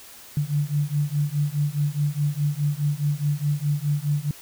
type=beating tone pair; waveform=sine; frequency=144 / 148.8 Hz; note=D3 / D3; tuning=-34 / +23 cents; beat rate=4.8 Hz; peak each=-24 dBFS; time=0.37-4.31 s; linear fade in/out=2 ms; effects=white hiss -45 dBFS RMS until 4.41 s

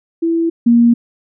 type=tone pair in turn; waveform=sine; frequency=331.9 / 235.7 Hz; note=E4 / A#3; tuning=+12 / +19 cents; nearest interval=tritone; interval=593 cents; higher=first; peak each=-12 / -6 dBFS; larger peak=second; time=0.22-0.5 / 0.66-0.94 s; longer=neither; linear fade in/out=10 ms; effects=none

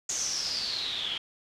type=noise with low-pass filter sweep; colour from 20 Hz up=white; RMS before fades=-32 dBFS; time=0.09-1.18 s; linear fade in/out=5 ms; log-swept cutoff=6700 to 3100 Hz; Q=10; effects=none

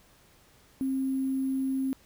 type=tone with sample-and-hold; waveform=sine; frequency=266.3 Hz; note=C4; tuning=31 cents sharp; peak=-26 dBFS; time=0.81-1.93 s; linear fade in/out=0 ms; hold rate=11025 Hz; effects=pink hiss -60 dBFS RMS until 2.05 s

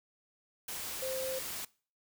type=tone in noise; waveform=sine; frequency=523.3 Hz; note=C5; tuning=in tune; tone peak=-35 dBFS; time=1.02-1.39 s; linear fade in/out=5 ms; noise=white; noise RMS=-40 dBFS; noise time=0.68-1.65 s; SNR=+2 dB; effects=noise-tail reverb RT60 0.4 s tail -22 dB re dry

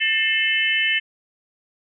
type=tone cluster; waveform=sine; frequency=1786 / 2137 / 2634 / 3022 Hz; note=A6 / C7 / E7 / F#7; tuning=+25 / +36 / -2 / +36 cents; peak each=-23 dBFS; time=0-1 s; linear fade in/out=20 ms; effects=none

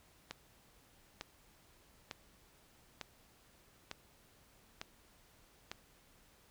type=click train; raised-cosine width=0.2 ms; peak=-24 dBFS; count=7; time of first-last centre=0.31-5.715 s; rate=1.11 Hz; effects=pink hiss -66 dBFS RMS until 6.5 s

